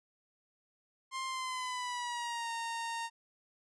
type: tone with pitch glide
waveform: sawtooth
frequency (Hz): 1054 to 922.9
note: C6 to A#5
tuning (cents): +12 to -18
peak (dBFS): -32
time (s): 1.11-3.1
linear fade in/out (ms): 50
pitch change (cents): -230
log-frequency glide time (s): 1.26-2.51
effects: resampled to 22050 Hz